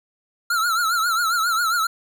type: tone with vibrato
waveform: square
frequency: 1365 Hz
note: F6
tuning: 40 cents flat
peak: -19 dBFS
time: 0.5-1.87 s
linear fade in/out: 5 ms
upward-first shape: triangle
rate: 7.4 Hz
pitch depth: 120 cents each way
effects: none